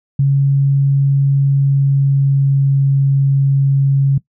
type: tone with pitch glide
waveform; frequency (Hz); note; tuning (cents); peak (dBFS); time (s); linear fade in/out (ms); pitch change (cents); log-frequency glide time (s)
sine; 138.59 to 137.63; C#3 to C#3; 0 to -12; -9; 0.19-4.18; 5; -12; 1.48-2.85
effects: noise-tail reverb RT60 0.1 s tail -19 dB re dry